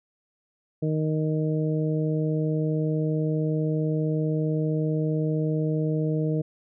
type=harmonic tone; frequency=155.4 Hz; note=D#3; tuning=2 cents flat; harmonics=1 / 2 / 3 / 4; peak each=-24 / -29 / -30 / -36 dBFS; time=0.82-6.42 s; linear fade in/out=10 ms; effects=none